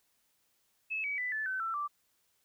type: tone with pitch steps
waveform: sine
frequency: 2597 / 2274 / 1991 / 1743.3 / 1526.4 / 1336.5 / 1170.3 Hz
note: E7 / C#7 / B6 / A6 / G6 / E6 / D6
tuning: -26 / +44 / +14 / -17 / -47 / +23 / -6 cents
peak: -32 dBFS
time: 0.9-1.88 s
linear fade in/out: 20 ms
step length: 140 ms
effects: white hiss -74 dBFS RMS until 2.44 s